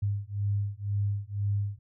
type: beating tone pair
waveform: sine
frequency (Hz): 100.5 / 102.5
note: G2 / G#2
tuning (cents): +44 / -22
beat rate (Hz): 2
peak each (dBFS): -30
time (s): 0.02-1.79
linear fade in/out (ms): 10
effects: none